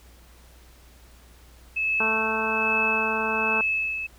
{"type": "tone with tremolo", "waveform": "sine", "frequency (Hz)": 2601, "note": "E7", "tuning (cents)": -24, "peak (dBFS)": -21, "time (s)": [1.76, 4.07], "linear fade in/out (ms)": 10, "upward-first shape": "sine", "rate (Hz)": 1.2, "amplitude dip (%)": 55}
{"type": "harmonic tone", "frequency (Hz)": 220.1, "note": "A3", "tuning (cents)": 1, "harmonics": [1, 2, 3, 4, 5, 6, 7], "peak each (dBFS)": [-33, -31, -35, -30, -32, -34, -32], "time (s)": [2, 3.61], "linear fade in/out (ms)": 2}
{"effects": ["added 60 Hz sine -50 dBFS peak until 4.18 s", "pink hiss -55 dBFS RMS until 4.18 s"]}